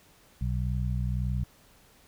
harmonic tone, 61.74 Hz, B1, in tune, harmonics 1 / 2 / 3, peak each -29 / -30 / -36 dBFS, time 0.41-1.44 s, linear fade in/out 5 ms, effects pink hiss -59 dBFS RMS until 2.07 s

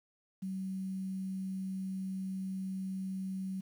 sine tone with quantisation, 189.8 Hz, F#3, 44 cents sharp, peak -35 dBFS, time 0.42-3.61 s, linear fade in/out 10 ms, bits 10, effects none

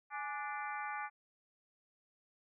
harmonic tone with a mistuned harmonic, 293.7 Hz, D4, in tune, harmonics 3 / 4 / 5 / 6 / 7 / 8, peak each -42 / -44 / -46 / -48 / -49 / -50 dBFS, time 0.1-1.1 s, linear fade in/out 50 ms, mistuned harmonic 3, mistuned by -83 cents, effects none

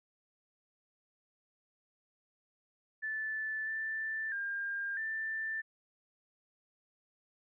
sine tone with pitch steps, 1751 / 1768 / 1605 / 1775 Hz, A6 / A6 / G6 / A6, -9 / +8 / +40 / +15 cents, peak -34 dBFS, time 3.02-5.62 s, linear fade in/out 20 ms, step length 650 ms, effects none

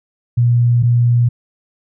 sine tone pair in turn, 120 / 120 Hz, B2 / B2, -49 / -49 cents, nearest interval unison, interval 0 cents, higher neither, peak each -9 dBFS, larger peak neither, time 0.37-0.83 / 0.83-1.29 s, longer neither, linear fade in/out 10 ms, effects none

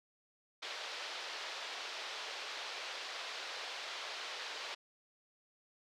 white band-pass noise, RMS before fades -44 dBFS, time 0.62-4.75 s, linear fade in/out 10 ms, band 440 to 4600 Hz, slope 24 dB/octave, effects none

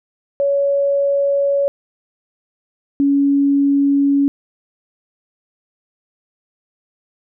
sine tone pair in turn, 561 / 280.5 Hz, C#5 / C#4, +21 / +21 cents, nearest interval octave, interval 1200 cents, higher first, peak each -13 / -11 dBFS, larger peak second, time 0.4-1.68 / 3-4.28 s, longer neither, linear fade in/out 0 ms, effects none

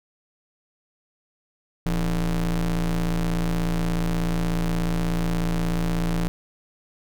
square ring-modulated tone, 71.1 Hz, C#2, 45 cents sharp, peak -19 dBFS, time 1.86-6.28 s, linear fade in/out 0 ms, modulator 99.4 Hz, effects none

